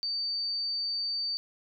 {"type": "tone", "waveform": "sine", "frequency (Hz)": 4598, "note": "D8", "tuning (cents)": -37, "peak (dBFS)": -29, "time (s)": [0.03, 1.37], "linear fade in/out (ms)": 0, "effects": []}